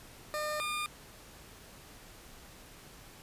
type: tone pair in turn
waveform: 20% pulse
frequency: 605 / 1210 Hz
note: D#5 / D#6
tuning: -49 / -49 cents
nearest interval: octave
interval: 1200 cents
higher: second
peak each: -28 dBFS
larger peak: neither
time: 0.34-0.6 / 0.6-0.86 s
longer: neither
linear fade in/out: 0 ms
effects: pink hiss -53 dBFS RMS until 3.22 s + resampled to 32000 Hz